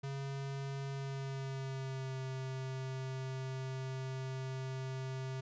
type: tone with pitch glide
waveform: square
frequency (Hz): 137.4 to 131.57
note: C#3 to C3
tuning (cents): -15 to +10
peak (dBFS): -39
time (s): 0.03-5.41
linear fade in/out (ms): 10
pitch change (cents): -75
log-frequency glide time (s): 0.91-2.2
effects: resampled to 16000 Hz